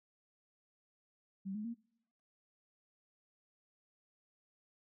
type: tone with pitch steps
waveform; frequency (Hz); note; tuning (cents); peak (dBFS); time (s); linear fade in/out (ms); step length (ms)
sine; 193.4 / 212.1 / 232.7; G3 / G#3 / A#3; -23 / +37 / -3; -38; 1.45-1.744; 20; 98
effects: noise-tail reverb RT60 0.8 s tail -25 dB re dry